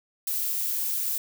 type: noise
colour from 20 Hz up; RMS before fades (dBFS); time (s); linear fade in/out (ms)
violet; -28; 0.27-1.18; 2
effects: none